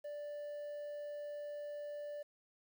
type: tone with quantisation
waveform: triangle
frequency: 587.3 Hz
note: D5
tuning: in tune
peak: -40 dBFS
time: 0.04-2.23 s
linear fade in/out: 10 ms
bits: 11
effects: none